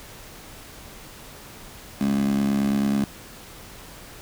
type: tone with high-pass filter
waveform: 15% pulse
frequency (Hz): 69.3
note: C#2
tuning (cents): 0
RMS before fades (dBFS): -22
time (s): 2.01-3.04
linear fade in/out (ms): 0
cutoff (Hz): 220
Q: 5
effects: pink hiss -43 dBFS RMS until 4.21 s